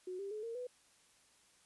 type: tone with pitch steps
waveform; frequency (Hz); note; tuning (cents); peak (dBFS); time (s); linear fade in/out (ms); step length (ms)
sine; 367.4 / 396.1 / 426.9 / 460.2 / 496.1; F#4 / G4 / G#4 / A#4 / B4; -12 / +18 / +48 / -22 / +8; -40; 0.07-0.67; 5; 120
effects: white hiss -68 dBFS RMS until 1.65 s + resampled to 24000 Hz